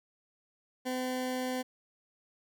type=tone; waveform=20% pulse; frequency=254.9 Hz; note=C4; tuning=45 cents flat; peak=-27 dBFS; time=0.85-1.63 s; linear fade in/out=20 ms; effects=none